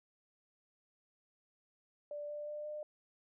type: tone with pitch steps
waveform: sine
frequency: 587.3 / 592.1 / 596.9 / 601.7 Hz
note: D5 / D5 / D5 / D5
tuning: 0 / +14 / +28 / +42 cents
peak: -40 dBFS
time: 2.11-2.83 s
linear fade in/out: 2 ms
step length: 180 ms
effects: none